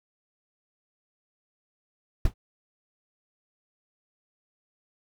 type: noise with exponential decay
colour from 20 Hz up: brown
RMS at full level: -17 dBFS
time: 2.25-2.34 s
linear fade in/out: 5 ms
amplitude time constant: 18 ms
effects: none